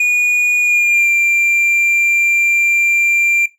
triangle tone with pitch glide, 2451 to 2373 Hz, D#7 to D7, -27 to +17 cents, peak -8 dBFS, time 0-3.46 s, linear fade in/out 5 ms, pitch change -56 cents, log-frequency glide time 0.61-1.09 s, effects noise-tail reverb RT60 0.2 s tail -19 dB re dry

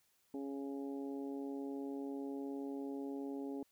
harmonic tone, 138.59 Hz, C#3, in tune, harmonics 2 / 3 / 4 / 5 / 6, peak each -41 / -46 / -54 / -58 / -56 dBFS, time 0.34-3.63 s, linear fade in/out 2 ms, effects white hiss -75 dBFS RMS until 3.71 s

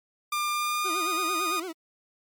sawtooth tone with pitch glide, 1197 to 1229.9 Hz, D6 to D#6, +33 to -20 cents, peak -22 dBFS, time 0.32-1.6 s, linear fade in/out 5 ms, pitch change +47 cents, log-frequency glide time 0.53-1.13 s
40% pulse tone with vibrato, 349.2 Hz, F4, in tune, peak -32 dBFS, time 0.84-1.73 s, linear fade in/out 20 ms, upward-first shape sine, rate 8.9 Hz, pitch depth 150 cents each way
effects MP3 96 kbps

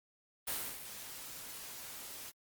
white noise with ADSR envelope, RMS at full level -36 dBFS, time 0.47-2.32 s, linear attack 10 ms, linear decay 300 ms, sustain -11 dB, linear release 31 ms, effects Opus 32 kbps

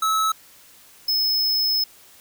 square tone pair in turn, 1298 / 5192 Hz, E6 / E8, -27 / -27 cents, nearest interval 2 octaves, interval 2400 cents, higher second, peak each -19 dBFS, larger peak neither, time 0.02-0.32 / 1.08-1.84 s, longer second, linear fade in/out 5 ms, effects white hiss -50 dBFS RMS until 2.2 s

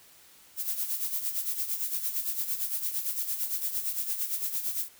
violet noise with tremolo, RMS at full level -29 dBFS, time 0.56-4.89 s, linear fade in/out 50 ms, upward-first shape sine, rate 8.8 Hz, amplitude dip 65%, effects white hiss -56 dBFS RMS until 4.99 s

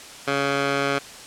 15% pulse tone with band-pass filter, 139.7 Hz, C#3, 14 cents sharp, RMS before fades -23 dBFS, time 0.27-0.99 s, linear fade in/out 10 ms, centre 1600 Hz, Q 0.6, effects white hiss -40 dBFS RMS until 1.26 s + low-pass 8000 Hz 12 dB/octave

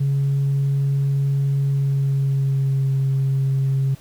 sine tone with pitch glide, 138.59 to 135.27 Hz, C#3 to C#3, 0 to -42 cents, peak -15 dBFS, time 0-3.95 s, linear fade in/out 10 ms, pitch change -42 cents, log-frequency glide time 1.68-2.9 s, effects tanh soft clip ceiling -14 dBFS + pink hiss -49 dBFS RMS until 4 s

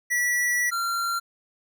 square tone pair in turn, 1949 / 1375.2 Hz, B6 / F6, -23 / -27 cents, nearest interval tritone, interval 604 cents, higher first, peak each -22 / -25 dBFS, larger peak first, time 0.1-0.71 / 0.71-1.2 s, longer first, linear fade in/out 20 ms, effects none

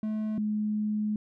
triangle / sine tone pair in turn, 215.6 / 211.9 Hz, A3 / G#3, -35 / +35 cents, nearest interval unison, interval 30 cents, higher first, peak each -26 dBFS, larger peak neither, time 0.03-0.38 / 0.38-1.16 s, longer second, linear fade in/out 2 ms, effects none

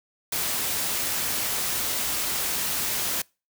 white noise, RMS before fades -27 dBFS, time 0.32-3.22 s, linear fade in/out 5 ms, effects noise-tail reverb RT60 0.3 s tail -26 dB re dry

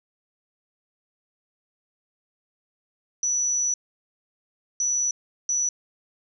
sine tone bursts at uneven times, 5920 Hz, F#8, in tune, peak -21 dBFS, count 3, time 3.23-3.74 / 4.8-5.11 / 5.49-5.69 s, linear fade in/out 2 ms, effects none

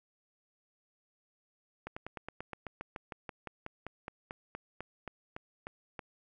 slowing click train, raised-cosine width 0.5 ms, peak -25 dBFS, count 23, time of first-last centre 1.87-5.992 s, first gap 95 ms, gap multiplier 1.06, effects none

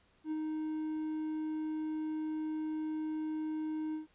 triangle tone with ADSR envelope, 311.1 Hz, D#4, in tune, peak -30 dBFS, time 0.24-4.07 s, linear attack 75 ms, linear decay 30 ms, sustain -2 dB, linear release 130 ms, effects pink hiss -69 dBFS RMS until 4.14 s + resampled to 8000 Hz

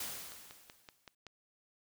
white noise with exponential decay, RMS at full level -39 dBFS, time 0-1.15 s, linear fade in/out 5 ms, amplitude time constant 250 ms
click train, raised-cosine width 0.2 ms, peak -32 dBFS, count 6, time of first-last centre 0.32-1.267 s, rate 5.28 Hz
effects none

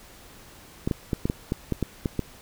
clicks, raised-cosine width 3 ms, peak -11 dBFS, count 10, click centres 0.875 / 0.912 / 1.132 / 1.255 / 1.299 / 1.521 / 1.723 / 1.827 / 2.058 / 2.193 s, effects pink hiss -49 dBFS RMS until 2.41 s

